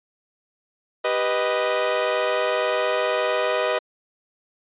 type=chord; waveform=sawtooth; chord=G augmented; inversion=none; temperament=equal; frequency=392 / 493.9 / 622.3 Hz; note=G4 / B4 / D#5; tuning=0 / 0 / 0 cents; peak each=-25 / -20 / -19 dBFS; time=1.04-3.79 s; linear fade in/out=10 ms; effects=resampled to 8000 Hz